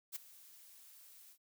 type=noise with ADSR envelope; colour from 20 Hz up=blue; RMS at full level=-40 dBFS; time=0.12-1.38 s; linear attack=38 ms; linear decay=10 ms; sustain=-19 dB; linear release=74 ms; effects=none